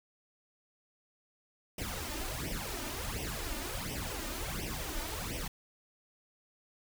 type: noise with flanger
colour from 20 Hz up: pink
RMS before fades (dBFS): -38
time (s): 1.78-5.48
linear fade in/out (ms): 5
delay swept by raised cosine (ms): 0.35 to 3.35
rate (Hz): 1.4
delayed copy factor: +0.8
effects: none